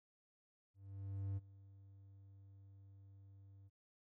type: tone with ADSR envelope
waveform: triangle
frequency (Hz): 98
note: G2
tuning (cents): 0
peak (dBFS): -36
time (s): 0.74-3.7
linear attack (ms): 630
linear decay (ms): 28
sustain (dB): -20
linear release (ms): 31
effects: none